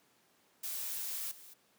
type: noise with level steps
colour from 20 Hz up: blue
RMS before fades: -39 / -54 dBFS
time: 0.63-1.54 s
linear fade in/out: 10 ms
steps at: 1.31 s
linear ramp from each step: 5 ms
effects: pink hiss -69 dBFS RMS until 1.78 s + high-pass 200 Hz 12 dB/octave